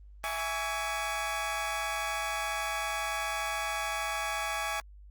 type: chord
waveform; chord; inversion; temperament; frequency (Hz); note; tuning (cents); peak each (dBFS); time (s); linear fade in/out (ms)
20% pulse; C# minor; first; equal with one note detuned; 659.3 / 830.6 / 1132; E5 / G#5 / C#6; 0 / 0 / +36; -33 / -29 / -31; 0.24-4.8; 0
effects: added 50 Hz sine -48 dBFS peak until 5.1 s + Opus 24 kbps